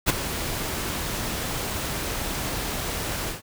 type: noise with ADSR envelope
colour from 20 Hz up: pink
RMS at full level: -17 dBFS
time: 0.06-3.42 s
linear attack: 32 ms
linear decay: 17 ms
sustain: -12 dB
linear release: 140 ms
effects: none